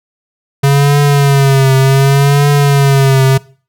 square tone with vibrato, 138.59 Hz, C#3, in tune, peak -6 dBFS, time 0.63-3.38 s, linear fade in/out 10 ms, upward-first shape triangle, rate 0.67 Hz, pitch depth 74 cents each way, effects noise-tail reverb RT60 0.4 s tail -21 dB re dry

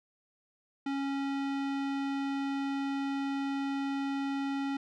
square tone with low-pass filter, 275.9 Hz, C#4, 8 cents flat, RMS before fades -33 dBFS, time 0.86-4.77 s, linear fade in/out 5 ms, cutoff 3500 Hz, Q 0.73, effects none

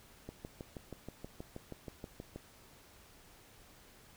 click train, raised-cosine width 2 ms, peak -30 dBFS, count 14, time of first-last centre 0.29-2.36 s, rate 6.28 Hz, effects pink hiss -60 dBFS RMS until 4.16 s

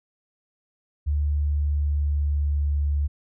sine tone with pitch glide, 73.42 to 72.41 Hz, D2 to D2, 0 to -24 cents, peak -20 dBFS, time 1.06-3.08 s, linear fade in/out 20 ms, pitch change -24 cents, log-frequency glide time 1.21-2.83 s, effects none

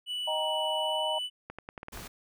triangle tone with pitch glide, 2960 to 2979 Hz, F#7 to F#7, 0 to +11 cents, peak -30 dBFS, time 0.06-1.3 s, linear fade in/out 50 ms, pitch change +11 cents, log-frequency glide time 0.79-1.07 s
sine chord, Eb major, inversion none, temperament equal with one note detuned, 622.3 / 784 / 935.6 Hz, Eb5 / G5 / Bb5, 0 / 0 / +6 cents, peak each -32 / -37 / -33 dBFS, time 0.27-1.19 s, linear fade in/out 10 ms
clicks, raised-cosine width 0.5 ms, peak -25 dBFS, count 7, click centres 1.5 / 1.586 / 1.689 / 1.778 / 1.831 / 1.884 / 1.974 s
pink noise, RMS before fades -43 dBFS, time 1.92-2.08 s, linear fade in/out 10 ms
effects none

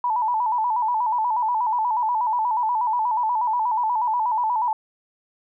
sine tone with vibrato, 924 Hz, A#5, 16 cents flat, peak -19 dBFS, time 0.04-4.73 s, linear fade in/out 2 ms, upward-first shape square, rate 8.3 Hz, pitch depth 95 cents each way, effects none

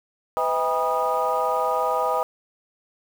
sine tone cluster, 502 / 642 / 803 / 969 / 1235 Hz, B4 / E5 / G5 / B5 / D#6, +28 / -46 / +41 / -33 / -13 cents, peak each -26 dBFS, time 0.37-2.23 s, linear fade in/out 0 ms, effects tanh soft clip ceiling -11 dBFS + 7-bit

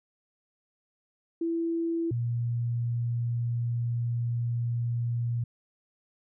sine tone pair in turn, 333 / 118.62 Hz, E4 / A#2, +18 / +31 cents, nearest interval octave + tritone, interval 1787 cents, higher first, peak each -26 dBFS, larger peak neither, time 1.41-2.11 / 2.11-5.44 s, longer second, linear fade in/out 5 ms, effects none

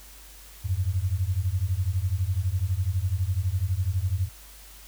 sine beating tone pair, 87 / 99 Hz, F2 / G2, -6 / +18 cents, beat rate 12 Hz, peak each -26 dBFS, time 0.64-4.29 s, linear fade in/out 20 ms, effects added 50 Hz sine -48 dBFS peak until 4.87 s + white hiss -49 dBFS RMS until 4.87 s

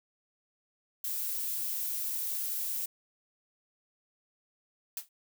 violet noise, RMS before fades -34 dBFS, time 1.04-2.86 s, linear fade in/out 5 ms
blue noise with exponential decay, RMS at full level -32 dBFS, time 4.97-5.09 s, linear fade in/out 2 ms, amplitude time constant 24 ms
effects none

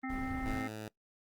harmonic tone, 261.6 Hz, C4, in tune, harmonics 1 / 3 / 5 / 7 / 8, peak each -37 / -43 / -46 / -47 / -46 dBFS, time 0.03-0.68 s, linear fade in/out 10 ms
brown noise, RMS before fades -41 dBFS, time 0.09-0.62 s, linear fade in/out 10 ms
10% pulse tone, 107.9 Hz, A2, 33 cents flat, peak -33 dBFS, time 0.46-0.88 s, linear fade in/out 0 ms
effects noise-tail reverb RT60 0.1 s tail -21 dB re dry + Opus 32 kbps

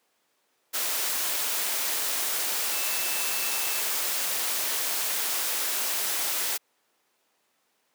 sine tone in noise, 2644 Hz, E7, 5 cents sharp, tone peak -37 dBFS, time 2.72-3.82 s, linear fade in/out 20 ms, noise white, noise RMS -28 dBFS, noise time 0.73-6.58 s, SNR -12 dB, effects pink hiss -70 dBFS RMS until 7.94 s + high-pass 400 Hz 12 dB/octave

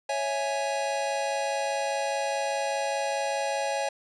square chord, C# minor, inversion none, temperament equal, 554.4 / 659.3 / 830.6 Hz, C#5 / E5 / G#5, 0 / 0 / 0 cents, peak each -31 / -34 / -31 dBFS, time 0.09-3.89 s, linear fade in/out 5 ms, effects resampled to 22050 Hz

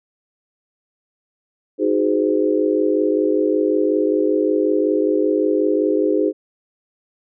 sine chord, Ab dominant seventh, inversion second, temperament equal with one note detuned, 311.1 / 370 / 415.3 / 513.1 Hz, Eb4 / Gb4 / Ab4 / C5, 0 / 0 / 0 / -34 cents, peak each -19 / -22 / -19 / -22 dBFS, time 1.78-6.33 s, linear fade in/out 50 ms, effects none

